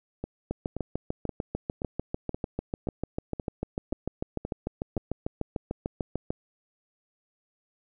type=two click trains; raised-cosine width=2 ms; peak=-19 / -16 dBFS; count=10 / 40; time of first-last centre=0.24-4.977 / 0.51-6.305 s; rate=1.9 / 6.73 Hz; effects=none